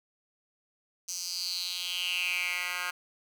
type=tone with high-pass filter sweep; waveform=10% pulse; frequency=178.9 Hz; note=F3; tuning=42 cents sharp; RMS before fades=-33 dBFS; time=1.08-2.91 s; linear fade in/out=10 ms; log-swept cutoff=5900 to 1600 Hz; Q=5.6; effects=none